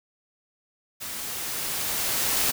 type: noise with level ramp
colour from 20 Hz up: white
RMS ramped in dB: -35 to -23 dBFS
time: 1-2.52 s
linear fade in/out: 20 ms
effects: none